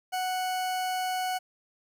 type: tone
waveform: 40% pulse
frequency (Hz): 740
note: F#5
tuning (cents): 0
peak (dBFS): -27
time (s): 0.12-1.39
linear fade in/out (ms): 20
effects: 10-bit